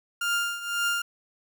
30% pulse tone with tremolo, 1401 Hz, F6, 5 cents sharp, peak -20 dBFS, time 0.21-1.02 s, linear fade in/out 5 ms, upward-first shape triangle, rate 1.9 Hz, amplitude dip 80%, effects none

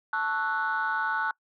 sine chord, F# minor seventh, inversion first, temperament equal with one note detuned, 880 / 1112.6 / 1318.5 / 1480 Hz, A5 / C#6 / E6 / F#6, 0 / +6 / 0 / 0 cents, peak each -30 / -33 / -33 / -27 dBFS, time 0.13-1.31 s, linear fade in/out 2 ms, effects noise-tail reverb RT60 0.1 s tail -24 dB re dry + tanh soft clip ceiling -19 dBFS

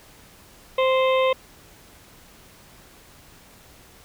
harmonic tone, 522 Hz, C5, 4 cents flat, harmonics 1 / 2 / 4 / 5 / 6 / 7, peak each -18 / -24 / -30 / -32 / -34 / -35 dBFS, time 0.78-1.33 s, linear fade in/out 5 ms, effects pink hiss -50 dBFS RMS until 4.04 s

